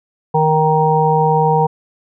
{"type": "harmonic tone", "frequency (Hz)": 156.2, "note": "D#3", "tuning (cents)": 7, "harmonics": [1, 3, 5, 6], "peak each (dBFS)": [-16, -16, -16, -16], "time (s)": [0.34, 1.67], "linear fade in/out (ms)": 10, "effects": []}